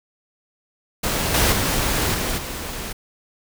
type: noise with level steps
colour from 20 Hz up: pink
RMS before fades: -22 / -17 / -21 / -24 / -30 dBFS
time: 1.03-2.93 s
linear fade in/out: 10 ms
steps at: 1.34 / 1.52 / 2.14 / 2.38 s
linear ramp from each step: 2 ms
effects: none